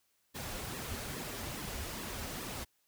pink noise with flanger, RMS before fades -41 dBFS, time 0.34-2.65 s, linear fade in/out 20 ms, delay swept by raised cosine 1.3 to 6.7 ms, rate 2.4 Hz, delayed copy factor -0.65, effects white hiss -75 dBFS RMS until 2.87 s

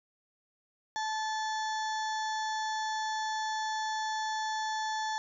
harmonic tone with a mistuned harmonic, 870 Hz, A5, 20 cents flat, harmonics 1 / 2 / 4 / 5 / 6 / 7 / 8, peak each -32 / -38 / -44 / -46 / -48 / -49 / -50 dBFS, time 0.96-5.18 s, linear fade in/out 0 ms, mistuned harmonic 6, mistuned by +85 cents, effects none

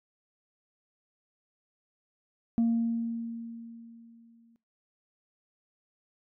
sine tone with exponential decay, 230.9 Hz, A#3, 16 cents flat, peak -19 dBFS, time 2.58-4.56 s, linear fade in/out 0 ms, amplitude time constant 430 ms, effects noise-tail reverb RT60 0.3 s tail -22 dB re dry + tanh soft clip ceiling -20 dBFS

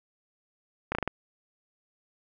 slowing click train, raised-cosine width 0.5 ms, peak -13 dBFS, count 5, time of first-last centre 0.92-1.076 s, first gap 30 ms, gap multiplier 1.18, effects none

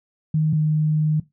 sine tone pair in turn, 155.56 / 153.86 Hz, D#3 / D#3, 0 / -19 cents, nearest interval unison, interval 19 cents, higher first, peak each -16 dBFS, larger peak neither, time 0.34-0.53 / 0.53-1.2 s, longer second, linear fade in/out 5 ms, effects noise-tail reverb RT60 0.2 s tail -18 dB re dry

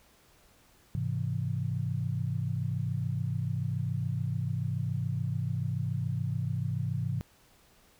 sine chord, Ab augmented, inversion none, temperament equal, 103.83 / 130.81 / 164.81 Hz, Ab2 / C3 / E3, 0 / 0 / 0 cents, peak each -33 / -32 / -35 dBFS, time 0.95-7.21 s, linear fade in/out 0 ms, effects pink hiss -62 dBFS RMS until 7.99 s

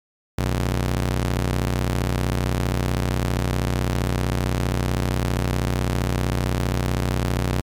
sawtooth ring-modulated tone, 92.5 Hz, F#2, in tune, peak -13 dBFS, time 0.38-7.61 s, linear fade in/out 0 ms, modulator 28.5 Hz, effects MP3 96 kbps

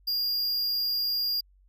square tone, 4821 Hz, D8, 45 cents sharp, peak -26 dBFS, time 0.07-1.41 s, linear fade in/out 10 ms, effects added 47 Hz sine -57 dBFS peak until 1.68 s

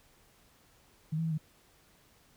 sine tone with pitch steps, 156.4 / 163.2 / 161.8 / 155.1 Hz, D#3 / E3 / E3 / D#3, +9 / -17 / -32 / -5 cents, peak -29 dBFS, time 1.12-1.38 s, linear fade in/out 10 ms, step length 65 ms, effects pink hiss -64 dBFS RMS until 2.36 s

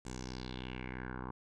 10% pulse tone with low-pass filter sweep, 63.1 Hz, B1, 38 cents sharp, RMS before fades -43 dBFS, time 0.05-1.31 s, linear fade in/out 5 ms, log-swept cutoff 8000 to 1100 Hz, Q 3.9, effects none

